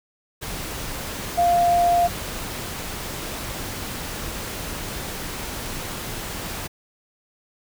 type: tone in noise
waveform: sine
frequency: 697 Hz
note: F5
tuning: 4 cents flat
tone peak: -15 dBFS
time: 1.37-2.08 s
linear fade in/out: 20 ms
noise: pink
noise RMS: -31 dBFS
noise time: 0.41-6.68 s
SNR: +13 dB
effects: none